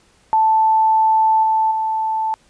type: tone with level steps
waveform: sine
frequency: 880 Hz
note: A5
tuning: in tune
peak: -11 / -13 / -17 dBFS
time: 0.33-2.34 s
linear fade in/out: 0 ms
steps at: 1.43 / 1.71 s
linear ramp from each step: 5 ms
effects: pink hiss -55 dBFS RMS until 2.49 s + resampled to 22050 Hz